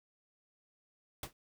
pink noise with exponential decay, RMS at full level -36 dBFS, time 1.23-1.33 s, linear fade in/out 2 ms, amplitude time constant 21 ms, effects none

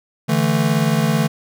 square chord, D suspended second, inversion none, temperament just, 146.83 / 165.19 / 220.2 Hz, D3 / E3 / A3, 0 / +4 / +2 cents, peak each -20 dBFS, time 0.28-1.28 s, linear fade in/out 20 ms, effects none

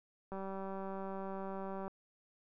click train, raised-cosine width 1 ms, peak -30 dBFS, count 302, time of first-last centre 0.32-1.88 s, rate 193 Hz, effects none

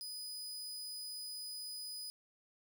sawtooth tone, 4978 Hz, D#8, in tune, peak -40 dBFS, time 0.01-2.1 s, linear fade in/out 0 ms, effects none

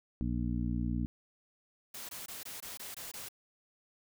harmonic tone, 59.7 Hz, A#1, 42 cents sharp, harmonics 1 / 2 / 3 / 4 / 5, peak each -35 / -37 / -38 / -36 / -41 dBFS, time 0.21-1.06 s, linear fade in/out 0 ms
white noise bursts, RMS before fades -44 dBFS, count 8, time 1.94-3.287 s, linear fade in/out 5 ms, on 150 ms, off 21 ms
effects none

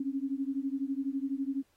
sine beating tone pair, 267.8 / 279.8 Hz, C4 / C#4, +40 / +16 cents, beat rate 12 Hz, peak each -33 / -34 dBFS, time 0-1.63 s, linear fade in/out 5 ms, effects pink hiss -72 dBFS RMS until 1.76 s + AAC 48 kbps

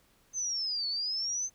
sine linear two-way sweep, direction down then up, 6272 to 4381 to 6272 Hz, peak -30 dBFS, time 0.33-1.5 s, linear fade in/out 50 ms, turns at 0.88 s, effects pink hiss -66 dBFS RMS until 1.54 s

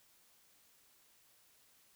silence, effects white hiss -68 dBFS RMS until 1.95 s

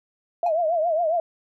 sine tone with vibrato, 659.3 Hz, E5, in tune, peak -19 dBFS, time 0.43-1.2 s, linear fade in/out 2 ms, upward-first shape triangle, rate 7.3 Hz, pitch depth 150 cents each way
triangle tone with exponential decay, 830.6 Hz, G#5, in tune, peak -22 dBFS, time 0.46-0.54 s, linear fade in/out 5 ms, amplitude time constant 17 ms
effects none

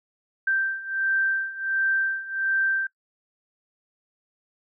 sine beating tone pair, 1566 / 1567.4 Hz, G6 / G6, -2 / -1 cents, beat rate 1.4 Hz, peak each -27 / -24 dBFS, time 0.47-2.87 s, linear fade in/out 5 ms, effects noise-tail reverb RT60 0.1 s tail -20 dB re dry

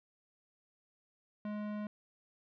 sine tone with tanh clipping, 209.6 Hz, G#3, 16 cents sharp, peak -39 dBFS, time 1.45-1.87 s, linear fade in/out 2 ms, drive 18 dB, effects none

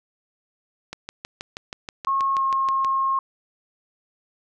click train, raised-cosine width 0.2 ms, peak -15 dBFS, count 13, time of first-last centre 0.93-2.847 s, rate 6.26 Hz
sine tone with pitch glide, 1086 to 1075.4 Hz, C#6 to C6, -36 to +47 cents, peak -19 dBFS, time 2.07-3.19 s, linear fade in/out 2 ms, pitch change -17 cents, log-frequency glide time 2.34-2.43 s
effects none

